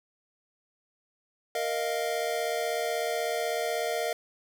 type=chord; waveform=square; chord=Bb suspended fourth; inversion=none; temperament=equal; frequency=466.2 / 622.3 / 698.5 Hz; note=Bb4 / Eb5 / F5; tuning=0 / 0 / 0 cents; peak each=-33 dBFS; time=1.55-4.13 s; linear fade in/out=2 ms; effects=none